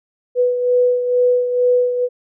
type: beating tone pair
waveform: sine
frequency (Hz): 493.9 / 496.1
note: B4 / B4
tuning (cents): 0 / +8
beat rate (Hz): 2.2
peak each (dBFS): -13 / -21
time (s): 0.35-2.09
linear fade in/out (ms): 50
effects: none